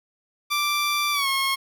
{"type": "tone with pitch glide", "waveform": "15% pulse", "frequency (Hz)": [1174.7, 1083.4], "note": ["D6", "C#6"], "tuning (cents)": [0, -40], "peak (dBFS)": -15, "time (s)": [0.5, 1.56], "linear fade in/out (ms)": 20, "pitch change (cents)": -140, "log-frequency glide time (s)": [1.12, 1.28], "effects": ["9-bit"]}